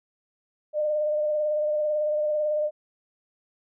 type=tone with vibrato; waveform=sine; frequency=604 Hz; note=D5; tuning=48 cents sharp; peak=-22 dBFS; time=0.73-2.71 s; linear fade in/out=50 ms; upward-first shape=sine; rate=18 Hz; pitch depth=25 cents each way; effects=none